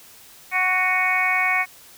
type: harmonic tone with a mistuned harmonic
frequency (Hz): 370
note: F#4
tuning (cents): 0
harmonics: 2 / 3 / 4 / 5 / 6 / 7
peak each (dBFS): -26 / -27 / -32 / -25 / -20 / -29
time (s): 0.51-1.66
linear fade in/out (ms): 50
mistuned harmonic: 7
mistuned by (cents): -65
effects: white hiss -47 dBFS RMS until 1.97 s